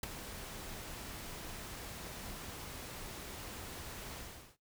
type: noise with ADSR envelope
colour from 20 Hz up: pink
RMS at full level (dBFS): -35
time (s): 0.03-4.57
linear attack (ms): 4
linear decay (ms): 12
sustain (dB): -11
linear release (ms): 390
effects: noise-tail reverb RT60 0.2 s tail -21 dB re dry